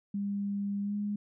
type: tone with pitch glide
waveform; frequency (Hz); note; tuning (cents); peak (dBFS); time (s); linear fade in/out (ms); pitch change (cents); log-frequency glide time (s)
sine; 201.1 to 205.9; G3 to G#3; +44 to -15; -30; 0.14-1.16; 5; +41; 0.82-0.95
effects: none

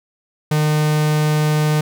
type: tone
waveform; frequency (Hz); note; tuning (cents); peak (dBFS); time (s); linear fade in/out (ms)
45% pulse; 152.2; D#3; -38; -14; 0.51-1.81; 5
effects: none

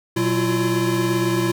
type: tone cluster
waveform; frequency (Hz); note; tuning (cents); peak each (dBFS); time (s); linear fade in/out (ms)
square; 121.4 / 186.9 / 338.1 / 356; B2 / F#3 / E4 / F4; -29 / +18 / +44 / +33; -25 / -27 / -21 / -29; 0.16-1.52; 10
effects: none

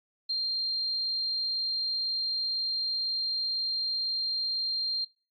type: tone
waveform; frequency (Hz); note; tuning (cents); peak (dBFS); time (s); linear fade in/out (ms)
sine; 4186; C8; 0; -27; 0.29-5.05; 10
effects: noise-tail reverb RT60 0.3 s tail -21 dB re dry + AAC 48 kbps

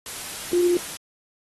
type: tone in noise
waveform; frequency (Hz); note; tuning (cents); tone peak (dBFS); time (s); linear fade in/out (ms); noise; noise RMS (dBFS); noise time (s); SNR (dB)
sine; 352.1; F4; +14; -16; 0.53-0.77; 2; white; -34; 0.06-0.97; +15
effects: AAC 32 kbps

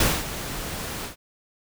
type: noise with ADSR envelope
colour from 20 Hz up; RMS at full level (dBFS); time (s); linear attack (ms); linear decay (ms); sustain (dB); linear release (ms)
pink; -19; 0-1.16; 4; 230; -13; 120
effects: none

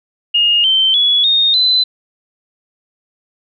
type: tone with pitch steps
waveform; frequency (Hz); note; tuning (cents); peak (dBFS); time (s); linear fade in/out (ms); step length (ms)
sine; 2848 / 3106 / 3387 / 3693 / 4028; F7 / G7 / G#7 / A#7 / B7; +33 / -17 / +33 / -17 / +33; -9; 0.34-1.84; 10; 300
effects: none

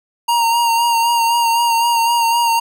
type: tone with vibrato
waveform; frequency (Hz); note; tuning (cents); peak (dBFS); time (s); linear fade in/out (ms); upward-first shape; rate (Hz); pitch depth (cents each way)
square; 932.3; A#5; 0; -13; 0.28-2.6; 10; sine; 3.9; 29
effects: none

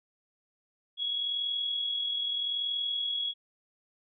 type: tone with amplitude modulation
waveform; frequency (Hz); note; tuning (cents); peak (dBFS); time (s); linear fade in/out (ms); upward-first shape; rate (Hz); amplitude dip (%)
sine; 3338; G#7; +8; -27; 0.97-3.34; 50; sine; 40.8; 40
effects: none

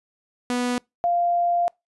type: tone pair in turn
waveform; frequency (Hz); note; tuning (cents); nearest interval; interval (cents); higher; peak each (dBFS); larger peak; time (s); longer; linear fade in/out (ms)
sawtooth / sine; 246 / 695.8; B3 / F5; -7 / -7; octave + tritone; 1800; second; -18; neither; 0.5-0.78 / 1.04-1.68; second; 0
effects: noise-tail reverb RT60 0.2 s tail -26 dB re dry + resampled to 24000 Hz

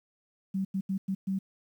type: tone bursts at uneven times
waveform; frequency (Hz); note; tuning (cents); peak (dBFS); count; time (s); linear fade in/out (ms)
sine; 192.4; G3; -32; -27; 5; 0.54-0.65 / 0.74-0.81 / 0.89-0.98 / 1.08-1.15 / 1.27-1.39; 10
effects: 10-bit

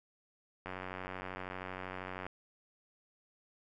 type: click train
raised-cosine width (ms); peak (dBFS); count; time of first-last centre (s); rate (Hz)
0.5; -26; 150; 0.66-2.266; 92.8
effects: none

